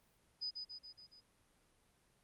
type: tone with echo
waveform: sine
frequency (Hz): 4983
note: D#8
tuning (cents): +2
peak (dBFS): -38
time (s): 0.41-0.51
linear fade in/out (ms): 20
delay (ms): 140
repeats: 5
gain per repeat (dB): -4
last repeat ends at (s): 1.21
effects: pink hiss -73 dBFS RMS until 2.23 s + Opus 32 kbps

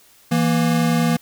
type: tone pair together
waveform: square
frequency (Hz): 164.81 / 235.6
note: E3 / A#3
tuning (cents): 0 / +19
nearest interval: tritone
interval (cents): 619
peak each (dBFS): -19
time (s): 0.31-1.17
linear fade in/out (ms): 10
effects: white hiss -52 dBFS RMS until 1.21 s

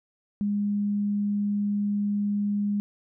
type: tone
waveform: sine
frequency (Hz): 204.7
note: G#3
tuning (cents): -25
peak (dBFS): -23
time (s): 0.41-2.8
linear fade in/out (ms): 0
effects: none

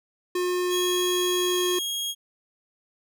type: tone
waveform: square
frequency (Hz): 359.6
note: F#4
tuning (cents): -49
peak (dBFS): -24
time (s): 0.35-1.79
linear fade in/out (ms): 5
type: tone with pitch glide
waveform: sawtooth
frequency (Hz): 3300 to 3275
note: G#7 to G#7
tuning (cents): -12 to -25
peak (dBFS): -24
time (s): 0.69-2.15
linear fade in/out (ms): 50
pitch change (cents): -13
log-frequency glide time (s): 1.46-1.59
effects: none

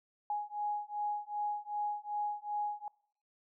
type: beating tone pair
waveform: sine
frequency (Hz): 830.6 / 833.2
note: G#5 / G#5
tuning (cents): 0 / +5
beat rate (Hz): 2.6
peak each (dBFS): -37 / -37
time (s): 0.3-2.88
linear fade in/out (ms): 2
effects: noise-tail reverb RT60 0.7 s tail -25 dB re dry

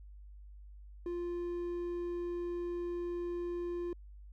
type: tone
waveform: triangle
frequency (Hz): 348.8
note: F4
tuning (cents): -2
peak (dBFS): -33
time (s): 1.06-3.93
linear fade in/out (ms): 2
effects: added 50 Hz sine -49 dBFS peak until 4.32 s

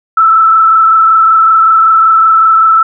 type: tone with frequency modulation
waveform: sine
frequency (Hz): 1318.5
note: E6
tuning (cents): 0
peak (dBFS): -3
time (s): 0.17-2.83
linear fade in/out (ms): 5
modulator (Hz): 25.3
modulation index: 0.96
effects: none

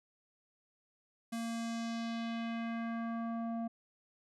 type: tone with low-pass filter sweep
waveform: square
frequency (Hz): 230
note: A#3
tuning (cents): -23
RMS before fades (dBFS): -38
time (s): 1.32-3.68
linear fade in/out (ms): 10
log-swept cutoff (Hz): 11000 to 700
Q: 1.5
effects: none

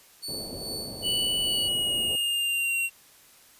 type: tone with tremolo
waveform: sawtooth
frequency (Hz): 4468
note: C#8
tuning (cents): +13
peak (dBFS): -29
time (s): 0.22-1.69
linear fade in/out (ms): 20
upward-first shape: sine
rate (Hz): 2.4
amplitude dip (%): 60
type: low-pass noise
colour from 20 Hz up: white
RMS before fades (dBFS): -40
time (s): 0.28-2.16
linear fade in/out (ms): 5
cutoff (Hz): 590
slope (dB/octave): 24
type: tone with pitch glide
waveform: square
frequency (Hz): 2960 to 2746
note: F#7 to F7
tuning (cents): 0 to -30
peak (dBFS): -25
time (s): 1.02-2.9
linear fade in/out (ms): 50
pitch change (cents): -130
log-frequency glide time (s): 1.43-2.79
effects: white hiss -55 dBFS RMS until 3.59 s + resampled to 32000 Hz

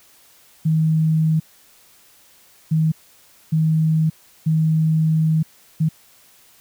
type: tone bursts at uneven times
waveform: sine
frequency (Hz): 158.5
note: D#3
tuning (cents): +32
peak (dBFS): -14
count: 5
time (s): 0.65-1.4 / 2.71-2.92 / 3.52-4.1 / 4.46-5.43 / 5.8-5.89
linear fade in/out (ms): 10
effects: white hiss -52 dBFS RMS until 6.6 s

